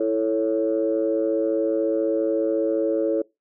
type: chord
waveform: sine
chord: A major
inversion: second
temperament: equal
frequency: 329.6 / 440 / 554.4 Hz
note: E4 / A4 / C#5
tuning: 0 / 0 / 0 cents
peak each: -23 dBFS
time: 0-3.22 s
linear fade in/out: 5 ms
effects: noise-tail reverb RT60 0.2 s tail -22 dB re dry + tanh soft clip ceiling -11 dBFS